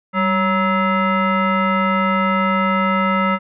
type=tone with frequency modulation; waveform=sine; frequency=554.4 Hz; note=C#5; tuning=in tune; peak=-14 dBFS; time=0.13-3.39 s; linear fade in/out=50 ms; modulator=749 Hz; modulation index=1.8; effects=none